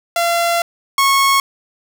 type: tone pair in turn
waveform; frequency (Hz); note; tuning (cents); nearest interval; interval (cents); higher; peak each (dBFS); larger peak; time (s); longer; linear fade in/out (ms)
sawtooth; 684 / 1097.1; F5 / C#6; -36 / -18; minor sixth; 818; second; -10 / -7; second; 0.16-0.62 / 0.98-1.4; first; 2
effects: none